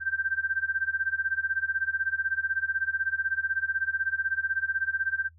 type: tone with tremolo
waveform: sine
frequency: 1568 Hz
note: G6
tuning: in tune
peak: -22 dBFS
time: 0-5.3 s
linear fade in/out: 50 ms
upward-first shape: sine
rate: 16 Hz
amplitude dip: 90%
effects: noise-tail reverb RT60 0.1 s tail -24 dB re dry + added 82 Hz sine -53 dBFS peak until 5.38 s